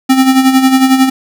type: tone with tremolo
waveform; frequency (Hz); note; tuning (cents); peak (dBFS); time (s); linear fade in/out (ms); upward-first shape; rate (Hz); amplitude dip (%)
square; 263.1; C4; +10; -4; 0.09-1.1; 10; sine; 11; 60
effects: none